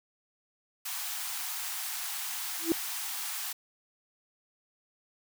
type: high-pass noise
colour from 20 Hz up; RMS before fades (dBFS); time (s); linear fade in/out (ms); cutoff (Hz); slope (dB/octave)
white; -36; 0.85-3.53; 10; 710; 96
type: tone with exponential growth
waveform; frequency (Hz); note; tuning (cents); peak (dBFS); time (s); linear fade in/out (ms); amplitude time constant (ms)
sine; 329.6; E4; 0; -19; 2.59-2.72; 1; 27
effects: none